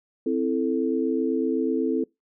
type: chord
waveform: sine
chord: A minor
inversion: first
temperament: equal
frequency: 261.6 / 329.6 / 440 Hz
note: C4 / E4 / A4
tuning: 0 / 0 / 0 cents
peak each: -25 / -26 / -26 dBFS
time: 0.26-2.04 s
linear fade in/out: 5 ms
effects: noise-tail reverb RT60 0.2 s tail -25 dB re dry